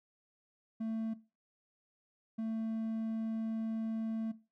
triangle tone bursts at uneven times, 223 Hz, A3, 23 cents sharp, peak -32 dBFS, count 2, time 0.8-1.14 / 2.38-4.32 s, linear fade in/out 10 ms, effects noise-tail reverb RT60 0.3 s tail -17 dB re dry

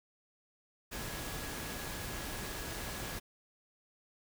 sine tone in noise, 1672 Hz, G#6, 11 cents sharp, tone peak -51 dBFS, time 0.91-3.2 s, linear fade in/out 20 ms, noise pink, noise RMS -41 dBFS, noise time 0.91-3.2 s, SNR -13 dB, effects none

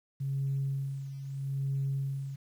sine tone with tremolo, 137 Hz, C#3, 20 cents flat, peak -27 dBFS, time 0.2-2.36 s, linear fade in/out 10 ms, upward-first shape sine, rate 0.78 Hz, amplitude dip 70%, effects tanh soft clip ceiling -24 dBFS + 10-bit

